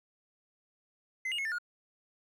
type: tone with pitch steps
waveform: triangle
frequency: 2056 / 2857 / 2178 / 1783 / 1435 Hz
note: C7 / F7 / C#7 / A6 / F6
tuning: -31 / +39 / -31 / +22 / +47 cents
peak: -30 dBFS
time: 1.25-1.585 s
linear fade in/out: 5 ms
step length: 67 ms
effects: none